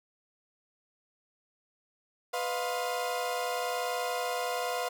35% pulse tone cluster, 497 / 626 / 706 / 1055 Hz, B4 / D#5 / F5 / C6, +11 / +10 / +19 / +14 cents, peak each -33 / -39 / -32 / -37 dBFS, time 2.33-4.89 s, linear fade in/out 10 ms, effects none

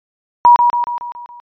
sine tone with echo, 961 Hz, B5, 48 cents flat, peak -3 dBFS, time 0.45-0.56 s, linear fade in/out 0 ms, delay 140 ms, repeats 6, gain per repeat -5 dB, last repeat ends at 1.4 s, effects resampled to 11025 Hz

